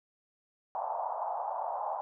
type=band-pass noise; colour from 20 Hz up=white; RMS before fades=-35 dBFS; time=0.75-2.01 s; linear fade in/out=0 ms; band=650 to 950 Hz; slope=48 dB/octave; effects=none